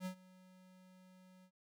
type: tone with ADSR envelope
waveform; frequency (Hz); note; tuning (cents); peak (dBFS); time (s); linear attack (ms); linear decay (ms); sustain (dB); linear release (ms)
square; 185; F#3; 0; -39; 0-1.51; 58; 90; -22; 71
effects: none